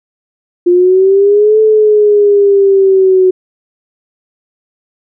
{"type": "exponential two-way sweep", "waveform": "sine", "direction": "up then down", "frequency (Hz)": [349.3, 436.5, 369.4], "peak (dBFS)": -4, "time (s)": [0.66, 3.31], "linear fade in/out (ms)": 10, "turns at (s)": 1.6, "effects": []}